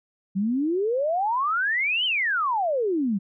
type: exponential two-way sweep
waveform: sine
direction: up then down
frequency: 184.6 to 3136 to 184.6 Hz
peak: -21 dBFS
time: 0.35-3.19 s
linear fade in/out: 20 ms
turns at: 2.05 s
effects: none